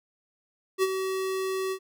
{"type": "tone with ADSR envelope", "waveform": "square", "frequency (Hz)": 380, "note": "F#4", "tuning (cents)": 46, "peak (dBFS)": -20, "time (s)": [0.78, 1.79], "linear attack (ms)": 48, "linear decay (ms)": 37, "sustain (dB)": -8, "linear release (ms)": 72, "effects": []}